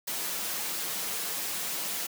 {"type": "noise with comb filter", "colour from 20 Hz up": "white", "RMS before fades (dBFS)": -33, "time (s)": [0.07, 2.07], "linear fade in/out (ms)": 10, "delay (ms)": 7.8, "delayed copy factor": -0.5, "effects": ["high-pass 150 Hz 12 dB/octave"]}